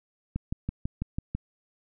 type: click train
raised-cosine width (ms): 5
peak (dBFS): -17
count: 7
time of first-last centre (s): 0.36-1.35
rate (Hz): 6.06
effects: none